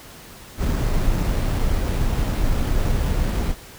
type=noise with sample-and-hold; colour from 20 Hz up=brown; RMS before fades=-20 dBFS; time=0.57-3.55 s; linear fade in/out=50 ms; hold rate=6300 Hz; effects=pink hiss -42 dBFS RMS until 3.78 s